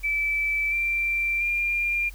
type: tone with pitch steps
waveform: sine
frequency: 2315 / 2355 / 2397 Hz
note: D7 / D7 / D7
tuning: -25 / +4 / +35 cents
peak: -22 dBFS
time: 0.03-2.1 s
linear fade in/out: 20 ms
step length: 690 ms
effects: added 45 Hz sine -39 dBFS peak until 2.14 s + white hiss -52 dBFS RMS until 2.14 s